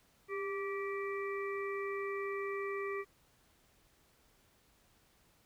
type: harmonic tone with a mistuned harmonic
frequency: 388.3 Hz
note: G4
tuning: 16 cents flat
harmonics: 1 / 3 / 5 / 6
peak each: -37 / -43 / -45 / -47 dBFS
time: 0.28-3.05 s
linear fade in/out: 50 ms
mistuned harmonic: 1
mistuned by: +43 cents
effects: pink hiss -69 dBFS RMS until 5.45 s